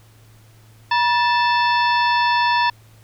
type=harmonic tone with a mistuned harmonic; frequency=880 Hz; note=A5; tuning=in tune; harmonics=1 / 2 / 3 / 4 / 5 / 6; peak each=-16 / -22 / -26 / -28 / -30 / -32 dBFS; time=0.91-2.7 s; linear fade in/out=5 ms; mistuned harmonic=1; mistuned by=+150 cents; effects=added 110 Hz sine -47 dBFS peak until 3.03 s + pink hiss -54 dBFS RMS until 3.03 s